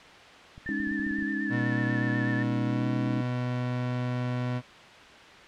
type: clicks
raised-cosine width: 5 ms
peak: -33 dBFS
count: 10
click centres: 0.579 / 0.661 / 0.801 / 0.872 / 0.914 / 0.997 / 1.066 / 1.112 / 1.187 / 1.225 s
type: tone with vibrato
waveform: sine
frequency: 1760 Hz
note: A6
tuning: in tune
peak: -32 dBFS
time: 0.66-2.43 s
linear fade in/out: 5 ms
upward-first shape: sine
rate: 8.1 Hz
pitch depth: 38 cents each way
type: chord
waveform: sine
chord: Ab suspended fourth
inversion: none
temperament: equal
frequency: 207.7 / 277.2 / 311.1 Hz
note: Ab3 / Db4 / Eb4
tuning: 0 / 0 / 0 cents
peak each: -33 dBFS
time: 0.69-3.21 s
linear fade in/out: 0 ms
type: tone with pitch glide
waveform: 30% pulse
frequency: 121.2 to 124.1 Hz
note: B2 to B2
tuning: -32 to +9 cents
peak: -25 dBFS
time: 1.49-4.62 s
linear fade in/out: 50 ms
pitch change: +41 cents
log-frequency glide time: 2.66-2.86 s
effects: white hiss -48 dBFS RMS until 5.47 s + low-pass 3000 Hz 12 dB/octave